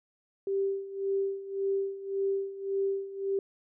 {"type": "tone with tremolo", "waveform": "sine", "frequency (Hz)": 392, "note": "G4", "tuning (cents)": 0, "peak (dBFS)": -25, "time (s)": [0.47, 3.39], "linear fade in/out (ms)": 2, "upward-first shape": "sine", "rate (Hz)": 1.8, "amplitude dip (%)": 80, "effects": []}